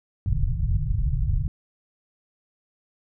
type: low-pass noise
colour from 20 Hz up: pink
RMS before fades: -23 dBFS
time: 0.26-1.48 s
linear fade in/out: 2 ms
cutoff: 160 Hz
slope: 96 dB/octave
effects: none